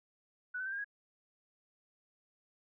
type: tone with pitch steps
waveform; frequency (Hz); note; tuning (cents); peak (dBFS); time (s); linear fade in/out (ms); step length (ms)
sine; 1480 / 1521.6 / 1564.4 / 1608.4 / 1653.6; F#6 / F#6 / G6 / G6 / G#6; 0 / +48 / -4 / +44 / -8; -36; 0.54-0.845; 10; 61
effects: none